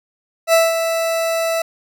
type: tone with ADSR envelope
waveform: 40% pulse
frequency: 659.3 Hz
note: E5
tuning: in tune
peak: -8 dBFS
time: 0.47-1.62 s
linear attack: 63 ms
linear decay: 190 ms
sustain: -8 dB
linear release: 4 ms
effects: none